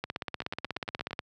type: two click trains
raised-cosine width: 0.3 ms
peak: -22 / -16 dBFS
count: 7 / 20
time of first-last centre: 0.42-1.109 / 0.04-1.192 s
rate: 8.71 / 16.5 Hz
effects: high-pass 80 Hz 12 dB/octave